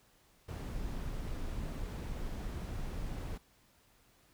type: noise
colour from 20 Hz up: brown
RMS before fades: -39 dBFS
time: 0.48-3.38 s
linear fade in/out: 10 ms
effects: pink hiss -67 dBFS RMS until 4.33 s